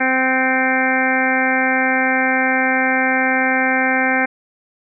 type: harmonic tone with a mistuned harmonic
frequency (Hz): 259.8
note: C4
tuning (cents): -12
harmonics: 1 / 2 / 3 / 4 / 5 / 6 / 7 / 8 / 9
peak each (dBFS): -21 / -24 / -21 / -30 / -30 / -20 / -23 / -22 / -25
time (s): 0-4.26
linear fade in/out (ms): 10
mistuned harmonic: 8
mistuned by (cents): +25
effects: none